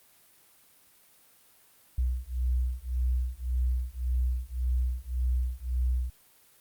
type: beating tone pair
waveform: sine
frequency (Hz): 61.4 / 63.2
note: B1 / B1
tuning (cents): -9 / +41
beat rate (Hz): 1.8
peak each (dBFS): -29 / -29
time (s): 1.98-6.1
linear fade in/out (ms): 5
effects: white hiss -60 dBFS RMS until 6.6 s + Opus 32 kbps